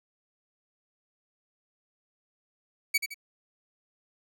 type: tone with echo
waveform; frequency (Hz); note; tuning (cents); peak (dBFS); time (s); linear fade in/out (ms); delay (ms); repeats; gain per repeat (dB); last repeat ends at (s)
sawtooth; 2271; C#7; +41; -18; 2.94-2.98; 10; 82; 2; -8; 3.144
effects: none